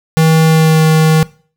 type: tone with pitch glide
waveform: square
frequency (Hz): 160 to 158.07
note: D#3 to D#3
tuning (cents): +49 to +28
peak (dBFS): -7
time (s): 0.17-1.23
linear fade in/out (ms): 0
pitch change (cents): -21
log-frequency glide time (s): 0.46-0.83
effects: noise-tail reverb RT60 0.4 s tail -20 dB re dry